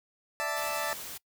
20% pulse chord, D suspended second, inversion none, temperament equal, 587.3 / 659.3 / 880 Hz, D5 / E5 / A5, 0 / 0 / 0 cents, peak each -30 dBFS, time 0.4-0.93 s, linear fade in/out 0 ms
white noise, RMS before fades -41 dBFS, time 0.56-1.18 s, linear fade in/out 10 ms
effects noise-tail reverb RT60 0.1 s tail -23 dB re dry

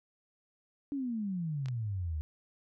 sine exponential sweep, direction down, 289.8 to 73.42 Hz, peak -32 dBFS, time 0.92-2.21 s, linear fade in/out 0 ms
clicks, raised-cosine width 0.2 ms, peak -30 dBFS, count 2, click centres 1.659 / 1.685 s
effects none

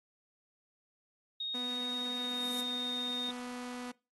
sine tone with pitch glide, 3729 to 3688 Hz, A#7 to A#7, 0 to -19 cents, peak -34 dBFS, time 1.4-3.31 s, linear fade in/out 5 ms, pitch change -19 cents, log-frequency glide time 2.05-2.67 s
sawtooth tone, 246.9 Hz, B3, in tune, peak -36 dBFS, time 1.54-3.92 s, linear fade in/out 10 ms
blue noise with exponential growth, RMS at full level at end -40 dBFS, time 1.78-2.61 s, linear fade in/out 2 ms, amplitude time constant 180 ms
effects noise-tail reverb RT60 0.3 s tail -22 dB re dry + AAC 32 kbps

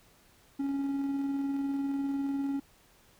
triangle tone with tremolo, 277.2 Hz, C#4, in tune, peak -26 dBFS, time 0.59-2.6 s, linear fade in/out 10 ms, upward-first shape square, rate 20 Hz, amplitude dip 25%, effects pink hiss -62 dBFS RMS until 3.19 s

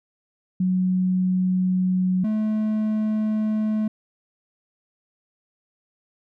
sine / triangle tone pair in turn, 184.4 / 215.5 Hz, F#3 / A3, -6 / -36 cents, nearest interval minor third, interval 270 cents, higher second, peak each -18 dBFS, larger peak neither, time 0.6-2.24 / 2.24-3.88 s, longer neither, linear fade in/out 5 ms, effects none

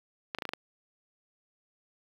clicks, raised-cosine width 0.3 ms, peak -17 dBFS, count 6, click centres 0.348 / 0.386 / 0.422 / 0.453 / 0.491 / 0.535 s, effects high-pass 200 Hz 12 dB/octave + 8-bit

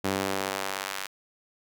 sawtooth tone with high-pass filter sweep, 96.9 Hz, G2, 20 cents flat, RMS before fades -31 dBFS, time 0.04-1.07 s, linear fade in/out 10 ms, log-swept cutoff 220 to 1500 Hz, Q 0.72, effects none

